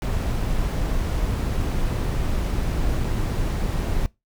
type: noise with dropouts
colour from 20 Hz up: brown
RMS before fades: -23 dBFS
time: 0.02-4.06 s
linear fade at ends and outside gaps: 0 ms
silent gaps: 3.04-3.045 s
effects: noise-tail reverb RT60 0.2 s tail -22 dB re dry